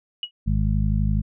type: tone with exponential decay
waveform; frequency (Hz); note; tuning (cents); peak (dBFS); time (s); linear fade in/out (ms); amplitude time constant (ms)
sine; 2909; F#7; -30; -21; 0.23-0.31; 2; 16
type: harmonic tone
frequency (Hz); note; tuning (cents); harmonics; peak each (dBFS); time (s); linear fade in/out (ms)
52; G#1; +3; 1 / 2 / 3 / 4; -21 / -24 / -26 / -27; 0.46-1.22; 20
effects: none